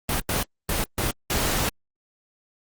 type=noise bursts at uneven times; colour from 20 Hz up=pink; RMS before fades=-24 dBFS; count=5; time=0.09-0.2 / 0.29-0.43 / 0.69-0.84 / 0.98-1.11 / 1.3-1.69 s; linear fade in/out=2 ms; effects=Opus 24 kbps